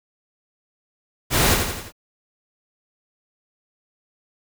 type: noise with echo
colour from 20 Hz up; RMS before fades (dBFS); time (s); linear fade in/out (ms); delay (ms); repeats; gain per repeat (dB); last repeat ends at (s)
pink; -18; 1.3-1.58; 50; 86; 4; -5; 1.924
effects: none